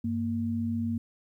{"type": "tone pair together", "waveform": "sine", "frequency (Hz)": [97.5, 231.9], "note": ["G2", "A#3"], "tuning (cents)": [-9, -9], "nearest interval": "octave + minor third", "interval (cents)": 1500, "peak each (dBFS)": [-33, -28], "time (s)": [0.04, 0.98], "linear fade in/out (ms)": 5, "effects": ["11-bit"]}